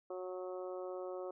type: harmonic tone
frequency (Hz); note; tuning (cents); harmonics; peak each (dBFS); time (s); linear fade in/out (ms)
183.4; F#3; -15; 2 / 3 / 4 / 5 / 6 / 7; -43 / -44 / -51 / -59 / -55 / -56; 0.1-1.31; 5
effects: none